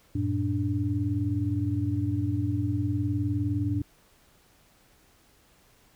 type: tone cluster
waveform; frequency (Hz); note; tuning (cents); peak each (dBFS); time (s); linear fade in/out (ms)
sine; 93.8 / 113.4 / 291.8; F#2 / A#2 / D4; +24 / -47 / -11; -29; 0.15-3.82; 5
effects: pink hiss -61 dBFS RMS until 5.95 s